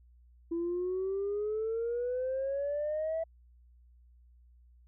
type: exponential sweep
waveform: sine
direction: up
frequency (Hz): 333 to 659.3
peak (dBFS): -29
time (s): 0.51-3.24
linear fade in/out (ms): 10
effects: tanh soft clip ceiling -27 dBFS + added 60 Hz sine -57 dBFS peak until 4.87 s